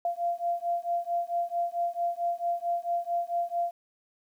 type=beating tone pair; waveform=sine; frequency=689 / 693.5 Hz; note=F5 / F5; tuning=-24 / -12 cents; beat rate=4.5 Hz; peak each=-30 dBFS; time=0.05-3.71 s; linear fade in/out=2 ms; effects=10-bit